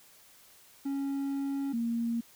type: tone pair in turn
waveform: triangle / sine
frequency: 276.6 / 232.6 Hz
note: C#4 / A#3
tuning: -4 / -4 cents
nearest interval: minor third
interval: 300 cents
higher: first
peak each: -28 dBFS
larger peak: neither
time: 0.85-1.73 / 1.73-2.21 s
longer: first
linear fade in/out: 10 ms
effects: white hiss -58 dBFS RMS until 2.35 s